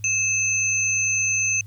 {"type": "tone pair together", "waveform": "sine", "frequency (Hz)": [2608, 6237], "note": ["E7", "G8"], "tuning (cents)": [-19, -10], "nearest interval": "octave + minor third", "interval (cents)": 1509, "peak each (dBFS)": -22, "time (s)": [0.04, 1.61], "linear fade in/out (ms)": 2, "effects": ["added 104 Hz sine -37 dBFS peak until 1.66 s", "white hiss -60 dBFS RMS until 1.66 s"]}